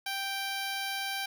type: tone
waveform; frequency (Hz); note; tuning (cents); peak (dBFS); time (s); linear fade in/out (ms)
10% pulse; 784; G5; 0; -24; 0.06-1.26; 5
effects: none